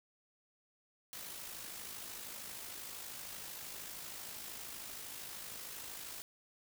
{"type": "noise with amplitude modulation", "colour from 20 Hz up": "white", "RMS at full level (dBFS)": -45, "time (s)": [1.13, 6.22], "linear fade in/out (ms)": 0, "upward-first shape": "sine", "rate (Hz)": 52.9, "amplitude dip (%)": 40, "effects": []}